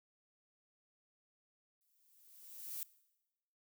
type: noise with exponential growth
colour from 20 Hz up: violet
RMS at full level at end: -41 dBFS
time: 1.81-2.83 s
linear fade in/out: 0 ms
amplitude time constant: 220 ms
effects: noise-tail reverb RT60 1.0 s tail -20 dB re dry